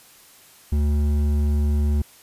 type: tone with hard clipping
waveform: triangle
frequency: 73.42 Hz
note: D2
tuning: in tune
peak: -19 dBFS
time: 0.72-2.02 s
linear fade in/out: 5 ms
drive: 12 dB
effects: white hiss -50 dBFS RMS until 2.22 s + resampled to 32000 Hz